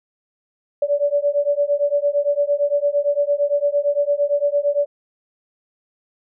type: beating tone pair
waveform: sine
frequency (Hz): 572 / 580.8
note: D5 / D5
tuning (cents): -46 / -19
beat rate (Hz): 8.8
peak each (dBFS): -19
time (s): 0.82-4.86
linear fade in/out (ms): 5
effects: none

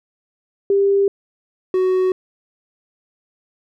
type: tone pair in turn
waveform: sine / triangle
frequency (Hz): 397 / 371.8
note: G4 / F#4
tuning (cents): +22 / +8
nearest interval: minor second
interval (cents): 114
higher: first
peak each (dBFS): -12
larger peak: neither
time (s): 0.7-1.08 / 1.74-2.12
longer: neither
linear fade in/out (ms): 2
effects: none

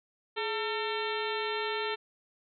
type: harmonic tone with a mistuned harmonic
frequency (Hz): 449.7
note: A4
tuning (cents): +38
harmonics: 1 / 2 / 3 / 4 / 5 / 6 / 7 / 8 / 9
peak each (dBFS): -34 / -37 / -39 / -40 / -41 / -42 / -42 / -43 / -44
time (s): 0.36-1.96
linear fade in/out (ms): 20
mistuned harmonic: 1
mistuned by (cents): -99
effects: none

